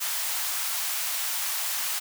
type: high-pass noise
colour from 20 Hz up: white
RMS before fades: -29 dBFS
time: 0-2 s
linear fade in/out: 20 ms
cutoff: 720 Hz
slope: 24 dB/octave
effects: none